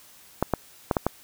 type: clicks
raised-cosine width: 1 ms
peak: -7 dBFS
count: 5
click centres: 0.426 / 0.537 / 0.912 / 0.968 / 1.066 s
effects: white hiss -52 dBFS RMS until 1.23 s